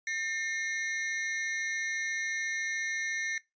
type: ring-modulated tone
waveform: 45% pulse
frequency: 1975.5 Hz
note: B6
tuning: in tune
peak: -28 dBFS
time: 0.07-3.38 s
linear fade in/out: 2 ms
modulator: 167 Hz
effects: noise-tail reverb RT60 0.2 s tail -20 dB re dry + resampled to 16000 Hz